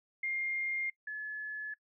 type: tone pair in turn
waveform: sine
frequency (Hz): 2118 / 1713.9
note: C7 / A6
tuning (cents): +21 / -46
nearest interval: major third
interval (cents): 367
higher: first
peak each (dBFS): -32 / -36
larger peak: first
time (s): 0.23-0.9 / 1.07-1.74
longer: neither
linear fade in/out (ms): 5
effects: noise-tail reverb RT60 0.1 s tail -22 dB re dry